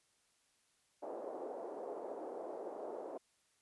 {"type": "band-pass noise", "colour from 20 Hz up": "white", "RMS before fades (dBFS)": -45, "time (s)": [1.02, 3.18], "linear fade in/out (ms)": 10, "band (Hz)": [360, 650], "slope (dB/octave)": 24, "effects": ["white hiss -75 dBFS RMS until 3.61 s", "resampled to 24000 Hz"]}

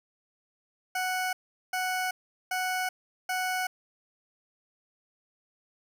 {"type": "tone bursts", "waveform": "20% pulse", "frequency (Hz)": 740, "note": "F#5", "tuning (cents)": 0, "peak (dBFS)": -23, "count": 4, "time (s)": [0.95, 3.67], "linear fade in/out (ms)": 5, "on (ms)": 380, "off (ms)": 400, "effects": []}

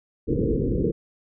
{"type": "low-pass noise", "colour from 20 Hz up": "white", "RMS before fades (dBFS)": -23, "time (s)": [0.27, 0.92], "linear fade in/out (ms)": 20, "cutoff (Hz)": 490, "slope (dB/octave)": 96, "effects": []}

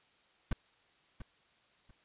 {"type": "noise with echo", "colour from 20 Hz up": "brown", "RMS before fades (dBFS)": -27, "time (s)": [0.51, 0.53], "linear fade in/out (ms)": 5, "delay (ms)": 690, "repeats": 2, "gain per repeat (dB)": -13, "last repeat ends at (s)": 1.91, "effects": ["white hiss -68 dBFS RMS until 2.04 s", "resampled to 8000 Hz"]}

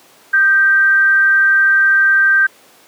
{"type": "tone with frequency modulation", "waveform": "sine", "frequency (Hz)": 1568, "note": "G6", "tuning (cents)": 0, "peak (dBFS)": -8, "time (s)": [0.33, 2.47], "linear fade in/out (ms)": 10, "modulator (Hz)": 329, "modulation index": 0.25, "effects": ["pink hiss -46 dBFS RMS until 2.87 s", "high-pass 300 Hz 12 dB/octave"]}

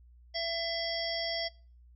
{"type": "harmonic tone with a mistuned harmonic", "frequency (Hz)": 670, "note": "E5", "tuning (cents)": 28, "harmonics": [1, 3, 5, 7, 8], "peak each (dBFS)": [-36, -39, -39, -39, -36], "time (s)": [0.34, 1.49], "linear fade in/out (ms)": 20, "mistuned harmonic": 5, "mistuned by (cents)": -34, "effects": ["noise-tail reverb RT60 0.4 s tail -24 dB re dry", "added 60 Hz sine -54 dBFS peak until 1.95 s"]}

